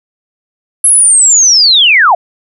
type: linear sweep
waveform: sine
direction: down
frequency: 11000 to 636 Hz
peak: -3 dBFS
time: 0.84-2.15 s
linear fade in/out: 5 ms
effects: none